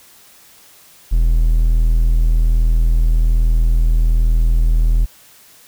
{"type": "tone", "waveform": "triangle", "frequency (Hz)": 40.61, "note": "E1", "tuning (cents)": -25, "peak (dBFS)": -8, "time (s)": [1.11, 5.06], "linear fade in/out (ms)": 20, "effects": ["white hiss -46 dBFS RMS until 5.67 s"]}